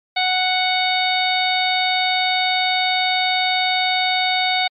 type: harmonic tone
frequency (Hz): 740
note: F#5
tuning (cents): 0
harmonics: 1 / 2 / 3 / 4 / 5 / 6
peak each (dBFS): -20 / -28 / -22 / -30 / -22 / -27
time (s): 0.16-4.68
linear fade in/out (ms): 10
effects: MP3 48 kbps